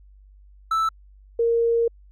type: tone pair in turn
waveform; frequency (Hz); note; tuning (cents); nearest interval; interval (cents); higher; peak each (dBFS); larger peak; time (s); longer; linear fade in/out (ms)
triangle / sine; 1318.5 / 464.5; E6 / A#4; 0 / -6; octave + tritone; 1806; first; -17 / -17; neither; 0.71-0.89 / 1.39-1.88; second; 5
effects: added 49 Hz sine -47 dBFS peak until 2.11 s + AAC 64 kbps